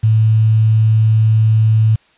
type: tone with quantisation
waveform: sine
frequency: 110 Hz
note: A2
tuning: in tune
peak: -8 dBFS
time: 0.03-1.96 s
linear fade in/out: 10 ms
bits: 6
effects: white hiss -53 dBFS RMS until 2.17 s + resampled to 8000 Hz

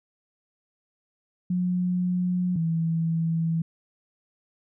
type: tone pair in turn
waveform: sine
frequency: 180 / 164.1 Hz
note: F#3 / E3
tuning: -47 / -8 cents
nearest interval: major second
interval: 161 cents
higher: first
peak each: -22 dBFS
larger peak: neither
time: 1.5-2.56 / 2.56-3.62 s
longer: neither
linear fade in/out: 5 ms
effects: none

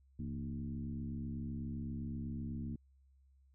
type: tone with frequency modulation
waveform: sine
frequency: 159.4 Hz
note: D#3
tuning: 42 cents sharp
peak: -38 dBFS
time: 0.19-2.76 s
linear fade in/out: 5 ms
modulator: 67.8 Hz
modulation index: 1.6
effects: added 67 Hz sine -64 dBFS peak until 3.54 s

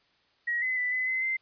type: tone with pitch steps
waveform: sine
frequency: 1902 / 2029 / 1987 / 2018 / 2047 / 2078 Hz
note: A#6 / B6 / B6 / B6 / C7 / C7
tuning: +34 / +46 / +10 / +37 / -38 / -12 cents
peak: -26 dBFS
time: 0.47-1.37 s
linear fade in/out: 10 ms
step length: 150 ms
effects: white hiss -67 dBFS RMS until 1.41 s + resampled to 11025 Hz

